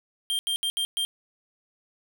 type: tone bursts at uneven times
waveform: square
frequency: 3182 Hz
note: G7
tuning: 25 cents sharp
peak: -25 dBFS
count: 5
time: 0.3-0.39 / 0.47-0.56 / 0.63-0.7 / 0.77-0.85 / 0.97-1.05 s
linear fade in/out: 0 ms
effects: none